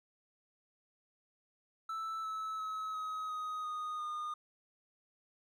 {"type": "tone with pitch steps", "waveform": "triangle", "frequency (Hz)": [1318.5, 1301.9, 1285.4, 1269.2, 1253.2, 1237.3, 1221.7], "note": ["E6", "E6", "E6", "D#6", "D#6", "D#6", "D#6"], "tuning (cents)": [0, -22, -44, 34, 12, -10, -32], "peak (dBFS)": -35, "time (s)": [1.89, 4.34], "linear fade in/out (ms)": 5, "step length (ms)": 350, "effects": []}